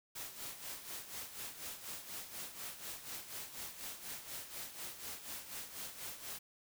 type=noise with tremolo; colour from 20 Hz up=white; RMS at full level=-44 dBFS; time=0.15-6.39 s; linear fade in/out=10 ms; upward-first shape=sine; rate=4.1 Hz; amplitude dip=65%; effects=none